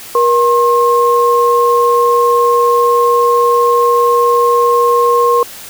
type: tone pair together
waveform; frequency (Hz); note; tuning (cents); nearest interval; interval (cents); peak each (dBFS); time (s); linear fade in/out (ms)
sine; 476.6 / 1070; A#4 / C6; +38 / +38; octave + major second; 1400; -10; 0.15-5.43; 2
effects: white hiss -31 dBFS RMS until 5.69 s